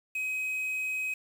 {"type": "tone with quantisation", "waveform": "triangle", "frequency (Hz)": 2530, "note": "D#7", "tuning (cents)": 28, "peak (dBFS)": -28, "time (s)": [0.15, 1.14], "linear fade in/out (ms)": 5, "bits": 8, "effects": []}